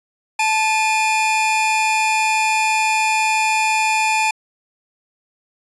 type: tone pair together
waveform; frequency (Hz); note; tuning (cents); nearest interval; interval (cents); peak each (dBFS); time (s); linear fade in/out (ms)
45% pulse; 873 / 2437; A5 / D#7; -14 / -37; octave + tritone; 1777; -17 / -19; 0.39-4.31; 5
effects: resampled to 24000 Hz